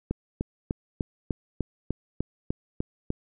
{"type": "click train", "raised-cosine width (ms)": 3, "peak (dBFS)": -14, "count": 11, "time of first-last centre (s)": [0.11, 3.104], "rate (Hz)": 3.34, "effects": []}